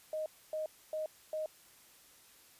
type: tone bursts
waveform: sine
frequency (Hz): 622.3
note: D#5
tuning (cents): 0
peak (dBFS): -34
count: 4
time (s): 0.13-1.46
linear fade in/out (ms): 2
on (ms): 130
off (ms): 270
effects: white hiss -61 dBFS RMS until 2.59 s + resampled to 32000 Hz